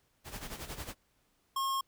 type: noise with tremolo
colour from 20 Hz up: pink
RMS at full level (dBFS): -40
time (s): 0.24-0.95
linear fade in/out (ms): 50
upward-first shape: sine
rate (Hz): 11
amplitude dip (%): 70
type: tone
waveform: square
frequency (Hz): 1079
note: C#6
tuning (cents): -47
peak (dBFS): -31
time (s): 1.56-1.81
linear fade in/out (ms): 5
effects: pink hiss -73 dBFS RMS until 1.87 s